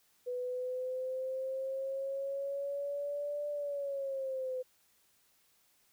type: exponential two-way sweep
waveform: sine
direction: up then down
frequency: 493.9 to 587.3 to 507 Hz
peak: -34 dBFS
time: 0.26-4.63 s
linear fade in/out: 20 ms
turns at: 3.49 s
effects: white hiss -70 dBFS RMS until 5.92 s